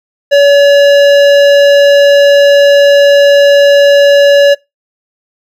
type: tone with hard clipping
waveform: triangle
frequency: 568 Hz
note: C#5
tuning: 42 cents sharp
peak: -4 dBFS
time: 0.31-4.55 s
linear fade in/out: 20 ms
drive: 18 dB
effects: noise-tail reverb RT60 0.2 s tail -23 dB re dry